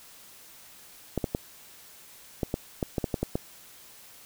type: clicks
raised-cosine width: 2 ms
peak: -13 dBFS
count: 11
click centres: 1.177 / 1.242 / 1.349 / 2.432 / 2.541 / 2.828 / 2.982 / 3.042 / 3.142 / 3.23 / 3.355 s
effects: white hiss -51 dBFS RMS until 4.25 s